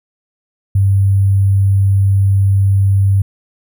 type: tone with sample-and-hold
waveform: sine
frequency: 98 Hz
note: G2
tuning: in tune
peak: -8 dBFS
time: 0.75-3.22 s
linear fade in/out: 5 ms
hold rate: 11025 Hz
effects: none